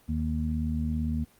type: harmonic tone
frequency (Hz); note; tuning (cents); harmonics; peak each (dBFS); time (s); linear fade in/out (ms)
77.78; D#2; 0; 1 / 2 / 3; -29 / -34 / -30; 0.08-1.25; 20
effects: pink hiss -60 dBFS RMS until 1.39 s + Opus 24 kbps